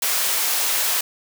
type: high-pass noise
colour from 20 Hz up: white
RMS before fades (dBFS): -21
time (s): 0.02-1.01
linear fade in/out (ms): 5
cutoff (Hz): 540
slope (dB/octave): 12
effects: none